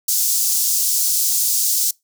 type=high-pass noise; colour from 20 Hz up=pink; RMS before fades=-18 dBFS; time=0.08-1.91 s; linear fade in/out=5 ms; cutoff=5500 Hz; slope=24 dB/octave; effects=noise-tail reverb RT60 0.2 s tail -25 dB re dry